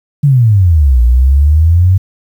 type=exponential two-way sweep; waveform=sine; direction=down then up; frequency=149.3 to 58.27 to 96.2 Hz; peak=-4 dBFS; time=0.23-1.98 s; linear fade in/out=10 ms; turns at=1.02 s; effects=7-bit